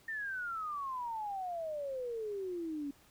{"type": "exponential sweep", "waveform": "sine", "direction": "down", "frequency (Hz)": [1828, 277.2], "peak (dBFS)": -36, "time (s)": [0.08, 2.91], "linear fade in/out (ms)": 5, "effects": ["pink hiss -64 dBFS RMS until 3.1 s"]}